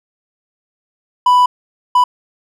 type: tone bursts at uneven times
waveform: triangle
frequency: 991 Hz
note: B5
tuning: 6 cents sharp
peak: -5 dBFS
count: 2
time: 1.26-1.46 / 1.95-2.04 s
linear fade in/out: 5 ms
effects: none